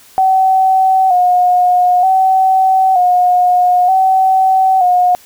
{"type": "tone with vibrato", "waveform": "sine", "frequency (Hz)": 740, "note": "F#5", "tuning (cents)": 0, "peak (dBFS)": -7, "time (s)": [0.18, 5.15], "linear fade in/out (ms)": 0, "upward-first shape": "square", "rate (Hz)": 0.54, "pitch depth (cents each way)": 46, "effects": ["white hiss -43 dBFS RMS until 5.25 s"]}